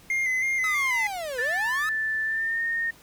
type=tone with vibrato; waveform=triangle; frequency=2077 Hz; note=C7; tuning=13 cents flat; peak=-21 dBFS; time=0.1-1.07 s; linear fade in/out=2 ms; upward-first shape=square; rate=3.1 Hz; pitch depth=35 cents each way
type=linear two-way sweep; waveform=45% pulse; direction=down then up; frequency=1302 to 468.6 to 1302 Hz; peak=-30 dBFS; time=0.64-1.89 s; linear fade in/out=0 ms; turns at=1.4 s
type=tone with pitch glide; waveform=sine; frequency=1760 to 1839 Hz; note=A6 to A#6; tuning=0 to -24 cents; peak=-24 dBFS; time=1.38-2.91 s; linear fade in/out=10 ms; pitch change=+76 cents; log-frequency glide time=2.24-2.62 s
effects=pink hiss -53 dBFS RMS until 3.02 s